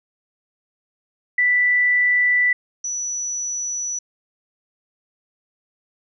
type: tone pair in turn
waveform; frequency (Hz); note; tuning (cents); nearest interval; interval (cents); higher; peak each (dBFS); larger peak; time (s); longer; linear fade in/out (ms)
sine; 1975.5 / 5920; B6 / F#8; 0 / 0; octave + perfect fifth; 1900; second; -14 / -23; first; 1.38-2.53 / 2.84-3.99; neither; 5
effects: none